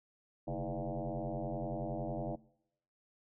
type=tone with frequency modulation; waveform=sine; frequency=233.1 Hz; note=A#3; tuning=in tune; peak=-35 dBFS; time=0.47-2.36 s; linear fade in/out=10 ms; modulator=91.1 Hz; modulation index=5.5; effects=noise-tail reverb RT60 0.8 s tail -22 dB re dry